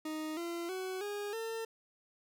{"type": "tone with pitch steps", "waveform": "40% pulse", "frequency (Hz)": [311.1, 341.2, 374.3, 410.5, 450.2], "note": ["D#4", "F4", "F#4", "G#4", "A4"], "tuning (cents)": [0, -40, 20, -20, 40], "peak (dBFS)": -36, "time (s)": [0.05, 1.65], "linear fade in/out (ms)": 5, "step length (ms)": 320, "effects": []}